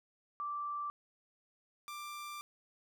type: tone pair in turn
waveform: sine / sawtooth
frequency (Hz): 1170 / 1182.2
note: D6 / D6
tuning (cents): -7 / +11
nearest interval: unison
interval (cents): 18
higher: second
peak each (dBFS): -36 / -39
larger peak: first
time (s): 0.4-0.9 / 1.88-2.41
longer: second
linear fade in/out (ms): 0
effects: none

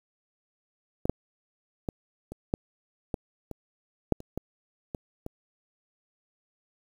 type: clicks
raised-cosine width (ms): 2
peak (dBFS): -15 / -9 / -17 / -25 / -12 / -15 / -24 / -8 / -29 / -18 / -20 / -22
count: 12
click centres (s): 1.055 / 1.096 / 1.888 / 2.32 / 2.539 / 3.142 / 3.513 / 4.123 / 4.204 / 4.376 / 4.948 / 5.264
effects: 8-bit

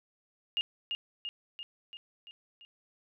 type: tone with echo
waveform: sine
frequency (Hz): 2839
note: F7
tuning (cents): +28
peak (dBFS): -27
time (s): 0.57-0.61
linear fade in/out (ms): 0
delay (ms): 340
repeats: 6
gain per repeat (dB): -4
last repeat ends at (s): 2.65
effects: none

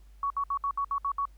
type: tone bursts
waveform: sine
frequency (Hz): 1120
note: C#6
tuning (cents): +18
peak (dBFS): -26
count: 8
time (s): 0.23-1.254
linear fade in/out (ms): 2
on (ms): 72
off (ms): 64
effects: added 50 Hz sine -50 dBFS peak until 1.37 s + pink hiss -68 dBFS RMS until 1.37 s

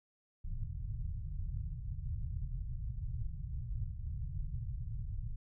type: low-pass noise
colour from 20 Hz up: pink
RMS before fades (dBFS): -39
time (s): 0.44-5.36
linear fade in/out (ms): 10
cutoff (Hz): 140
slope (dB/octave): 48
effects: none

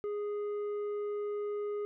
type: tone with tanh clipping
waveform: sine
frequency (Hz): 413.8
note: G#4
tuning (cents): -6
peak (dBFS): -34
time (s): 0.04-1.85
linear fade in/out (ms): 0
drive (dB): 6
effects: none

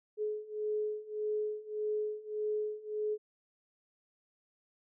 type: beating tone pair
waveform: sine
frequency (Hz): 423.9 / 425.6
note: G#4 / G#4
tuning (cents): +35 / +42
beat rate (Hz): 1.7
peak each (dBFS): -37 / -35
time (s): 0.17-3.18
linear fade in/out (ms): 50
effects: none

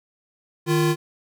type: tone pair together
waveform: square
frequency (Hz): 154.1 / 345.9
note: D#3 / F4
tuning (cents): -16 / -17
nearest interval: octave + major second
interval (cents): 1399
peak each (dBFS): -21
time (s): 0.66-0.96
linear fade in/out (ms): 50
effects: none

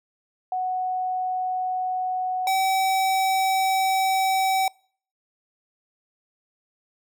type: tone pair in turn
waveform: sine / square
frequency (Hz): 740 / 764.8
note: F#5 / G5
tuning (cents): 0 / -43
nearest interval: minor second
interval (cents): 57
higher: second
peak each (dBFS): -23 / -20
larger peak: second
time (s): 0.52-2.47 / 2.47-4.68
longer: second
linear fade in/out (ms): 2
effects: noise-tail reverb RT60 0.5 s tail -26 dB re dry

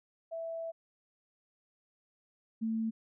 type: tone pair in turn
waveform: sine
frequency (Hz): 659.3 / 223.4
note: E5 / A3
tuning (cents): 0 / +27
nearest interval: octave + perfect fifth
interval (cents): 1873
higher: first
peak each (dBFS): -36 / -30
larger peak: second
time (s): 0.31-0.72 / 2.61-2.91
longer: first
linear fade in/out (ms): 20
effects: none

